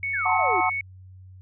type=tone; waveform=sine; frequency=2217 Hz; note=C#7; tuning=in tune; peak=-25 dBFS; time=0.03-0.81 s; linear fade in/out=2 ms
type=exponential sweep; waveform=sine; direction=down; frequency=1830 to 320 Hz; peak=-27 dBFS; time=0.13-0.61 s; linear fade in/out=10 ms
type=chord; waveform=sine; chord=F# diminished seventh; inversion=none; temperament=just; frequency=740 / 888 / 1065.6 / 1278.7 Hz; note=F#5 / A5 / C6 / Eb6; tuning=0 / +16 / +31 / +47 cents; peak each=-24 / -26 / -26 / -28 dBFS; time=0.25-0.7 s; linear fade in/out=10 ms
effects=added 93 Hz sine -43 dBFS peak until 1.41 s